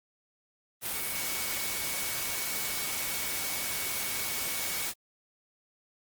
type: tone in noise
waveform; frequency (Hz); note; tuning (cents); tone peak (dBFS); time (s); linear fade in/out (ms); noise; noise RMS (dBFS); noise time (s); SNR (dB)
sine; 2236; C#7; +14; -41; 0.91-4.9; 50; white; -33; 0.81-4.94; -11
effects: Opus 32 kbps